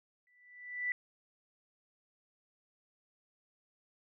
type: tone with exponential growth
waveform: sine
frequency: 1975.5 Hz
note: B6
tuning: in tune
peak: -29 dBFS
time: 0.27-0.92 s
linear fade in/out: 1 ms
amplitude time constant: 140 ms
effects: none